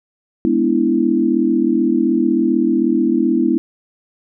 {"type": "chord", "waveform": "sine", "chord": "E dominant seventh", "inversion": "first", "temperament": "equal", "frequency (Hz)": [207.7, 246.9, 293.7, 329.6], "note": ["G#3", "B3", "D4", "E4"], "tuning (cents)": [0, 0, 0, 0], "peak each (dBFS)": [-21, -17, -20, -16], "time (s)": [0.45, 3.58], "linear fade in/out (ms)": 0, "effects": []}